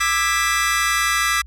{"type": "chord", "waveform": "sawtooth", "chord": "E dominant seventh", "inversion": "third", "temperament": "just", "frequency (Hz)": [1186.7, 1318.5, 1648.1, 1977.8], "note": ["D6", "E6", "G#6", "B6"], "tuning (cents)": [18, 0, -14, 2], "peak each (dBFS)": [-19, -20, -21, -17], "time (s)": [0, 1.42], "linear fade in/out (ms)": 10, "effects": ["added 60 Hz sine -37 dBFS peak until 1.46 s", "low-pass 11000 Hz 12 dB/octave"]}